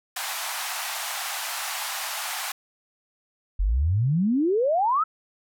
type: band-pass noise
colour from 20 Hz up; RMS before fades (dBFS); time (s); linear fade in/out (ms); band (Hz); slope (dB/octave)
pink; -31; 0.16-2.52; 5; 710 to 16000; 48
type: exponential sweep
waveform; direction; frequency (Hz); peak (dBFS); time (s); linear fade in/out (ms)
sine; up; 42.26 to 1344; -19; 3.59-5.04; 10
effects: none